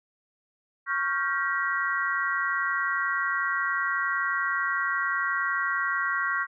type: chord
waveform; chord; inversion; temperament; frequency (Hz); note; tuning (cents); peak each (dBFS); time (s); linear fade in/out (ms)
sine; G half-diminished seventh; second; equal with one note detuned; 1108.7 / 1396.9 / 1568 / 1913.8; Db6 / F6 / G6 / Bb6; 0 / 0 / 0 / +45; -30; 0.86-6.47; 50
effects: none